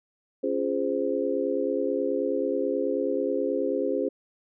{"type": "chord", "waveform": "sine", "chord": "Db major seventh", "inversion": "none", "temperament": "just", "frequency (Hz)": [277.2, 346.5, 415.8, 519.7], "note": ["Db4", "F4", "Ab4", "C5"], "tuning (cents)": [0, -14, 2, -12], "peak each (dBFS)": [-30, -31, -29, -28], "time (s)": [0.43, 4.09], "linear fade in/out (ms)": 10, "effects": []}